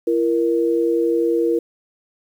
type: tone pair together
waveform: sine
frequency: 337.8 / 469 Hz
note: E4 / A#4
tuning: +42 / +11 cents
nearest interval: tritone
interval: 569 cents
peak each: -18 dBFS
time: 0.07-1.59 s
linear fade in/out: 5 ms
effects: 8-bit